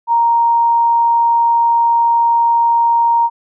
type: tone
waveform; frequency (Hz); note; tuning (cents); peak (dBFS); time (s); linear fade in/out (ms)
sine; 933; A#5; +1; -9; 0.07-3.3; 50
effects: none